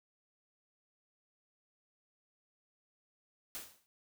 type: noise with exponential decay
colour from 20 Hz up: white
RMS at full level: -40 dBFS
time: 3.55-3.86 s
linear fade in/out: 0 ms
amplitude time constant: 67 ms
effects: none